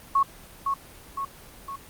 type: tone with echo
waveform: sine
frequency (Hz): 1101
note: C#6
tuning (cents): -12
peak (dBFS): -17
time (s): 0.15-0.23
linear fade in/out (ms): 5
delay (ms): 510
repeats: 3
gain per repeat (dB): -5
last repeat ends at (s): 1.76
effects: pink hiss -47 dBFS RMS until 1.89 s + Opus 24 kbps